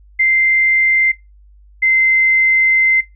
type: tone pair in turn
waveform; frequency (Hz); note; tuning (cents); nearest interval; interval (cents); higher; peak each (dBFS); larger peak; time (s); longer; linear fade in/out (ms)
sine; 2086 / 2073; C7 / C7; -6 / -17; unison; 11; first; -10; neither; 0.19-1.12 / 1.82-3.01; second; 10
effects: noise-tail reverb RT60 0.2 s tail -19 dB re dry + added 50 Hz sine -42 dBFS peak until 3.15 s